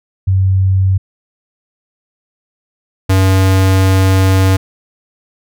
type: tone pair in turn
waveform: sine / square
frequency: 95.1 / 95.1 Hz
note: F#2 / F#2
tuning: +48 / +48 cents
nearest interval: unison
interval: 0 cents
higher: neither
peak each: -8 dBFS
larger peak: neither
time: 0.27-0.98 / 3.09-4.57 s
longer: second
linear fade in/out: 10 ms
effects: none